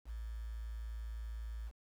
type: tone with quantisation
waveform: sine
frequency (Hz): 55.9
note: A1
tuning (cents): +28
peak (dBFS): -40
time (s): 0.05-1.72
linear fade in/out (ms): 50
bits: 10
effects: none

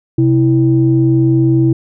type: tone pair together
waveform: sine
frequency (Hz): 130 / 327.6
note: C3 / E4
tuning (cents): -11 / -11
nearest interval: octave + major third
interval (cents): 1600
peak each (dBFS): -10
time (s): 0.18-1.73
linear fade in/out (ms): 5
effects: tanh soft clip ceiling 0 dBFS

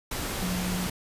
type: tone in noise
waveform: sine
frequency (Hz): 181.4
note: F#3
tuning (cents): -34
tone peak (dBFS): -29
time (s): 0.42-0.87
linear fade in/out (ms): 5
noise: pink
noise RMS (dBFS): -32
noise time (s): 0.11-0.9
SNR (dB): 0
effects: resampled to 32000 Hz

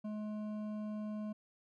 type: tone with hard clipping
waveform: sine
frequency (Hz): 212.2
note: G#3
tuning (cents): +38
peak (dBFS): -40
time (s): 0.04-1.33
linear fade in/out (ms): 10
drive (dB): 9
effects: none

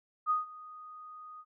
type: tone with ADSR envelope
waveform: sine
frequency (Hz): 1242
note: D#6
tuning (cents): -3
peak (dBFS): -24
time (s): 0.26-1.45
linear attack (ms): 43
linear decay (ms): 150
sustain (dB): -21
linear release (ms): 53
effects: none

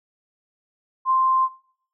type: tone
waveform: sine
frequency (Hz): 1046.5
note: C6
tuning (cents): 0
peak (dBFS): -16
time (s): 1.05-1.49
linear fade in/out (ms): 50
effects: noise-tail reverb RT60 0.6 s tail -19 dB re dry

